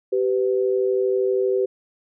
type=tone pair together; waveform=sine; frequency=387.4 / 500 Hz; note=G4 / B4; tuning=-20 / +21 cents; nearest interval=major third; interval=441 cents; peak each=-19 / -23 dBFS; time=0.12-1.66 s; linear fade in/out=10 ms; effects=none